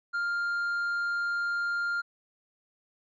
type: tone with tanh clipping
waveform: triangle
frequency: 1400 Hz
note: F6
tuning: 4 cents sharp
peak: -28 dBFS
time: 0.13-2.02 s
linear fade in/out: 20 ms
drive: 8 dB
effects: none